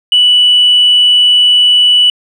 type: tone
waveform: sine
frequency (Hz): 2960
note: F#7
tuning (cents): 0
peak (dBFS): -3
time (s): 0.12-2.1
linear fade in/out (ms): 2
effects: tanh soft clip ceiling 0 dBFS